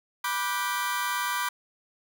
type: chord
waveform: sawtooth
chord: G major seventh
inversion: first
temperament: just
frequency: 980 / 1176 / 1470 / 1568 Hz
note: B5 / D6 / F#6 / G6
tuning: -14 / +2 / -12 / 0 cents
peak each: -26 / -28 / -32 / -30 dBFS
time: 0.24-1.49 s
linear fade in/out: 5 ms
effects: none